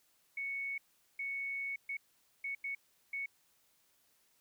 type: tone bursts at uneven times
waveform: sine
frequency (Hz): 2217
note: C#7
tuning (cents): 0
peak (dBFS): -36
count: 6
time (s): 0.37-0.78 / 1.19-1.76 / 1.89-1.97 / 2.44-2.55 / 2.64-2.75 / 3.13-3.26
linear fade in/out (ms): 5
effects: white hiss -72 dBFS RMS until 4.4 s